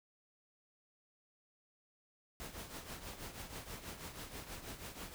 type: noise with tremolo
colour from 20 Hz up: pink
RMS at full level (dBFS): -45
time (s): 2.4-5.14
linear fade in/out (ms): 0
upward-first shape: triangle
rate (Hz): 6.2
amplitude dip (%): 70
effects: none